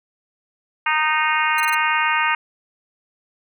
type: harmonic tone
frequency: 309.1 Hz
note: D#4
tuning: 11 cents flat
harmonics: 3 / 4 / 5 / 6 / 7 / 8 / 9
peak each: -22 / -23 / -24 / -25 / -25 / -26 / -27 dBFS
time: 0.86-2.35 s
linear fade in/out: 5 ms
type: tone bursts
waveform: 5% pulse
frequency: 2063 Hz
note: C7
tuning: 25 cents flat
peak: -18 dBFS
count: 4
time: 1.58-1.746 s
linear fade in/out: 2 ms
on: 22 ms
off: 26 ms
effects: none